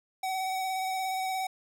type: tone with vibrato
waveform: square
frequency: 756 Hz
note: F#5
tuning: 37 cents sharp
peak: -30 dBFS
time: 0.23-1.47 s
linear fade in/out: 5 ms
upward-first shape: square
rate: 17 Hz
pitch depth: 14 cents each way
effects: none